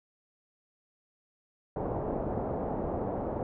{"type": "low-pass noise", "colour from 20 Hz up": "white", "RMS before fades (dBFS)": -33, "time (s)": [1.76, 3.43], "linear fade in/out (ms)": 2, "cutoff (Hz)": 730, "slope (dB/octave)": 24, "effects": []}